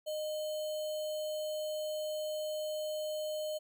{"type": "tone with sample-and-hold", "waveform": "sine", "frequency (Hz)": 614, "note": "D#5", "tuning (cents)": -23, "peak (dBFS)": -34, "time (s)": [0.06, 3.59], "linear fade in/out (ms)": 20, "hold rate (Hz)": 3675, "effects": []}